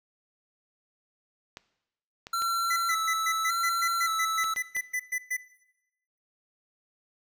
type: clicks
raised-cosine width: 0.2 ms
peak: -23 dBFS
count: 6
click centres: 1.571 / 2.269 / 2.421 / 4.442 / 4.562 / 4.766 s
type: tone with vibrato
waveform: square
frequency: 1334 Hz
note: E6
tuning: 20 cents sharp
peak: -27 dBFS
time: 2.33-4.54 s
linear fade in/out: 5 ms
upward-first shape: square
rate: 0.86 Hz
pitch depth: 31 cents each way
type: tone bursts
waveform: square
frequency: 2000 Hz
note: B6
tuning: 21 cents sharp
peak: -28 dBFS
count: 15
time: 2.7-5.37 s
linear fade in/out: 10 ms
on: 66 ms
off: 120 ms
effects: noise-tail reverb RT60 0.9 s tail -17 dB re dry